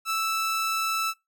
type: tone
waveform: sawtooth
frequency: 1318.5 Hz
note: E6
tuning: in tune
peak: -21 dBFS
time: 0.05-1.14 s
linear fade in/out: 50 ms
effects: noise-tail reverb RT60 0.2 s tail -24 dB re dry